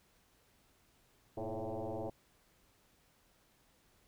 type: tone with frequency modulation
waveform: sine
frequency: 119.5 Hz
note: A#2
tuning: 43 cents sharp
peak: -37 dBFS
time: 1.37-2.1 s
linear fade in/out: 5 ms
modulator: 110 Hz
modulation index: 6.2
effects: pink hiss -70 dBFS RMS until 4.07 s